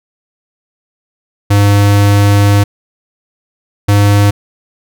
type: tone pair in turn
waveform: square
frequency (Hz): 101.5 / 101.91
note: G#2 / G#2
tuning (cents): -39 / -32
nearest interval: unison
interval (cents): 7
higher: second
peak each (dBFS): -6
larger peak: neither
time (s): 1.5-2.64 / 3.88-4.31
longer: first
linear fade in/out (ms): 10
effects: none